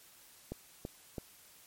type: click train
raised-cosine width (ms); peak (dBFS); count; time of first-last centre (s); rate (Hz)
2; -25; 3; 0.52-1.182; 3.02
effects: white hiss -59 dBFS RMS until 1.66 s + MP3 64 kbps